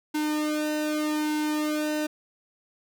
sawtooth tone with flanger, 303.6 Hz, D#4, 42 cents flat, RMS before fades -27 dBFS, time 0.14-2.07 s, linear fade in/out 10 ms, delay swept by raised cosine 1.7 to 2.4 ms, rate 0.83 Hz, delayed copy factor -1, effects none

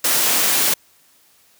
white high-pass noise, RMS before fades -17 dBFS, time 0.04-0.74 s, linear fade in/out 5 ms, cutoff 190 Hz, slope 12 dB/octave, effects white hiss -55 dBFS RMS until 1.59 s + high-pass 60 Hz 12 dB/octave

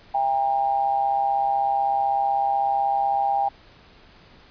sine tone with amplitude modulation, 801 Hz, G5, 37 cents sharp, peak -16 dBFS, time 0.14-3.49 s, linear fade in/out 10 ms, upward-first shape sine, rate 136 Hz, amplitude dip 65%, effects pink hiss -51 dBFS RMS until 4.5 s + resampled to 11025 Hz

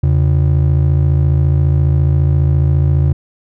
triangle ring-modulated tone, 110 Hz, A2, in tune, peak -4 dBFS, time 0.03-3.13 s, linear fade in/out 5 ms, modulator 27.3 Hz, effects none

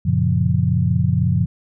sine chord, Gb major seventh, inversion none, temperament equal, 92.5 / 116.54 / 138.59 / 174.61 Hz, Gb2 / Bb2 / Db3 / F3, 0 / 0 / 0 / 0 cents, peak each -20 dBFS, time 0.05-1.46 s, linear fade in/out 10 ms, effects none

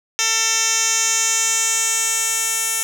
10% pulse tone with band-pass filter sweep, 450 Hz, A4, 39 cents sharp, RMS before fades -19 dBFS, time 0.19-2.83 s, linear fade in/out 0 ms, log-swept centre 5300 to 9200 Hz, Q 2.3, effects none

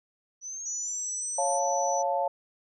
sine linear sweep, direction up, 5920 to 9100 Hz, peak -35 dBFS, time 0.41-1.6 s, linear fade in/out 50 ms
sine tone, 5960 Hz, F#8, 12 cents sharp, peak -32 dBFS, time 0.65-2.03 s, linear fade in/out 20 ms
sine chord, Db augmented, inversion none, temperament equal, 554.4 / 698.5 / 880 Hz, Db5 / F5 / A5, 0 / 0 / 0 cents, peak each -29 dBFS, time 1.38-2.28 s, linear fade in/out 5 ms
effects none

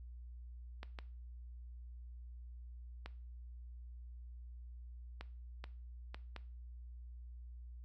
clicks, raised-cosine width 0.3 ms, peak -30 dBFS, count 7, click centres 0.831 / 0.988 / 3.06 / 5.21 / 5.641 / 6.145 / 6.363 s, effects noise-tail reverb RT60 0.4 s tail -18 dB re dry + added 60 Hz sine -48 dBFS peak until 7.84 s

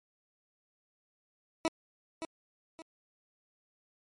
20% pulse tone with echo, 324.6 Hz, E4, 27 cents flat, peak -22 dBFS, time 1.65-1.68 s, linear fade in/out 0 ms, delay 570 ms, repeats 2, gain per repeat -9 dB, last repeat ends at 2.82 s, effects MP3 48 kbps

